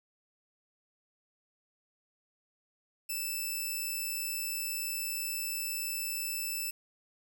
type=tone; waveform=5% pulse; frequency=2637 Hz; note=E7; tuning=in tune; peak=-24 dBFS; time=3.09-6.71 s; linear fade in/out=10 ms; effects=none